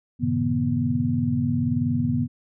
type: tone cluster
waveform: sine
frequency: 98.6 / 116.9 / 137.8 / 159.9 / 242.6 Hz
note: G2 / A#2 / C#3 / D#3 / B3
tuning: +11 / +5 / -10 / +48 / -31 cents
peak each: -29 / -29 / -27 / -30 / -23 dBFS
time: 0.19-2.28 s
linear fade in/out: 50 ms
effects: none